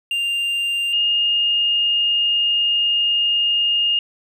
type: tone pair in turn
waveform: triangle / sine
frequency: 2794 / 2836 Hz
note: F7 / F7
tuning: 0 / +26 cents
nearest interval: unison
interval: 26 cents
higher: second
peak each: -17 / -15 dBFS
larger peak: second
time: 0.11-0.93 / 0.93-3.99 s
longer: second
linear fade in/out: 2 ms
effects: none